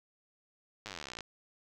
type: slowing click train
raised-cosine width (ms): 0.2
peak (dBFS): -24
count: 27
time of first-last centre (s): 0.86-1.207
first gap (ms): 9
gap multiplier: 1.03
effects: none